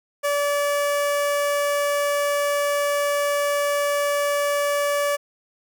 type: tone with notch filter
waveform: sawtooth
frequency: 576 Hz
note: D5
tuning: 34 cents flat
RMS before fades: -22 dBFS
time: 0.23-5.17 s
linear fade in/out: 20 ms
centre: 3900 Hz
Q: 1.9
effects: none